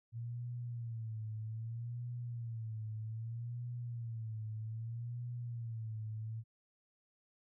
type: tone with vibrato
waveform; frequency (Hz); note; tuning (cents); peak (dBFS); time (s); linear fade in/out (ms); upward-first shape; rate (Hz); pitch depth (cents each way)
sine; 114.9; A#2; -25; -39; 0.12-6.44; 50; sine; 0.63; 93
effects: none